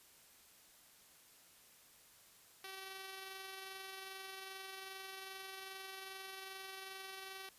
5% pulse tone with amplitude modulation, 383.6 Hz, G4, 37 cents flat, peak -35 dBFS, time 2.64-7.49 s, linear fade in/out 2 ms, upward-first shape sine, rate 22.5 Hz, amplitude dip 30%, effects white hiss -64 dBFS RMS until 7.58 s + resampled to 32000 Hz

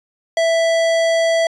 sine tone with hard clipping, 660 Hz, E5, 2 cents sharp, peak -15 dBFS, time 0.37-1.47 s, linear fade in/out 2 ms, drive 17 dB, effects resampled to 22050 Hz

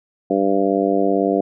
harmonic tone, 98 Hz, G2, in tune, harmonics 2 / 3 / 4 / 5 / 6 / 7, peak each -24 / -20 / -21 / -22 / -25 / -22 dBFS, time 0.3-1.41 s, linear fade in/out 5 ms, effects none

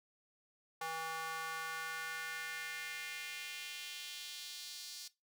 square tone with high-pass filter sweep, 161.9 Hz, E3, 31 cents flat, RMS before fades -44 dBFS, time 0.81-5.08 s, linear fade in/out 5 ms, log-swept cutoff 880 to 4700 Hz, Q 2.1, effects noise-tail reverb RT60 0.2 s tail -17 dB re dry

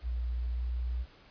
sine tone with pitch glide, 60.1 to 60.69 Hz, B1 to B1, -46 to -30 cents, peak -30 dBFS, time 0.02-1.06 s, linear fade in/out 50 ms, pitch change +16 cents, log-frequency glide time 0.54-0.62 s, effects pink hiss -58 dBFS RMS until 1.3 s + resampled to 11025 Hz

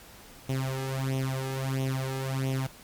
sawtooth tone with flanger, 132.9 Hz, C3, 27 cents sharp, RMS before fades -30 dBFS, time 0.49-2.67 s, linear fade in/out 5 ms, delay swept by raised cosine 0.32 to 2.42 ms, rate 1.5 Hz, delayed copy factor +0.85, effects pink hiss -50 dBFS RMS until 2.83 s + MP3 96 kbps

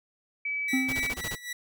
sine tone, 2292 Hz, D7, 43 cents flat, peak -28 dBFS, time 0.45-1.13 s, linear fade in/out 5 ms
sawtooth tone with tremolo, 1953 Hz, B6, 20 cents flat, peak -28 dBFS, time 0.68-1.53 s, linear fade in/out 5 ms, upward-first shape sine, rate 3.8 Hz, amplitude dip 80%
triangle tone with exponential decay, 261.6 Hz, C4, in tune, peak -20 dBFS, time 0.73-1.33 s, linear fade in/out 5 ms, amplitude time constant 130 ms
pink noise bursts, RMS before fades -35 dBFS, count 7, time 0.88-1.356 s, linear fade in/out 10 ms, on 50 ms, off 21 ms
effects none

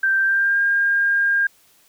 sine tone with pitch glide, 1568 to 1610.2 Hz, G6 to G6, 0 to +46 cents, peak -15 dBFS, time 0.03-1.47 s, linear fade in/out 5 ms, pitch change +46 cents, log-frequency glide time 0.19-0.6 s, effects white hiss -56 dBFS RMS until 1.88 s

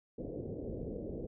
white low-pass noise, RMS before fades -41 dBFS, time 0.18-1.27 s, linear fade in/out 10 ms, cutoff 540 Hz, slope 48 dB/octave, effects none

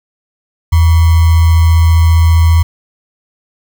sine tone with sample-and-hold, 82.41 Hz, E2, in tune, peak -4 dBFS, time 0.72-2.63 s, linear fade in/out 10 ms, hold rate 1050 Hz, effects none

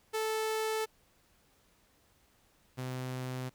sawtooth tone pair in turn, 438.2 / 128.11 Hz, A4 / C3, -7 / -36 cents, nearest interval octave + major sixth, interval 2129 cents, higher first, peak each -27 / -32 dBFS, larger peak first, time 0.13-0.86 / 2.77-3.5 s, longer neither, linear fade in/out 20 ms, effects pink hiss -68 dBFS RMS until 3.54 s

